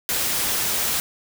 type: noise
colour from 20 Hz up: white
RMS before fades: -23 dBFS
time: 0.09-1 s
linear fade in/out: 0 ms
effects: none